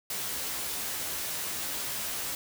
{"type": "noise with comb filter", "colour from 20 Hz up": "white", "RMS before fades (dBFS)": -34, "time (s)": [0.1, 2.35], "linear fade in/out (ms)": 2, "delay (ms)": 15, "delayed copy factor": 0.55, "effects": []}